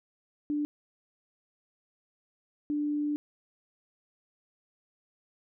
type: tone pair in turn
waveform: sine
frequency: 295.1 / 295.1 Hz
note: D4 / D4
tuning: +8 / +8 cents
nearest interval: unison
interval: 0 cents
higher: neither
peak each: -27 dBFS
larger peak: neither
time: 0.5-0.65 / 2.7-3.16 s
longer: second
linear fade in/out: 0 ms
effects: none